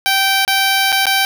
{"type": "tone with dropouts", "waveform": "10% pulse", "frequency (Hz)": 778, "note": "G5", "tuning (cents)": -13, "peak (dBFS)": -4, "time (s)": [0.06, 1.25], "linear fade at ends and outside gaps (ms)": 0, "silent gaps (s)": [[0.45, 0.478], [0.921, 0.926], [1.056, 1.067]], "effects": []}